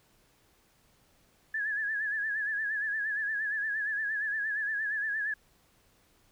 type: tone with vibrato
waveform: sine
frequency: 1708 Hz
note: G#6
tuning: 48 cents sharp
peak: -29 dBFS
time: 1.54-5.34 s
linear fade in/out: 5 ms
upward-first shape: sine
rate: 8.6 Hz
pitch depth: 72 cents each way
effects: pink hiss -66 dBFS RMS until 6.31 s